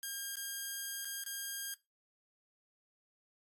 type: tone with dropouts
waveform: 5% pulse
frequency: 1613 Hz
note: G6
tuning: 49 cents sharp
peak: -28 dBFS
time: 0.03-1.74 s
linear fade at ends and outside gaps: 1 ms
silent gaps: 0.357-0.369 / 1.048-1.053 / 1.238-1.262 s
effects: noise-tail reverb RT60 0.2 s tail -19 dB re dry + AAC 64 kbps